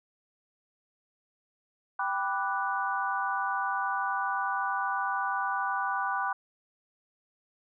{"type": "chord", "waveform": "sine", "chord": "G major seventh", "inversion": "none", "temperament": "equal", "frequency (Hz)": [784, 987.8, 1174.7, 1480], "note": ["G5", "B5", "D6", "F#6"], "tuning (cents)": [0, 0, 0, 0], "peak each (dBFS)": -33, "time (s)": [1.99, 6.33], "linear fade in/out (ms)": 5, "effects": []}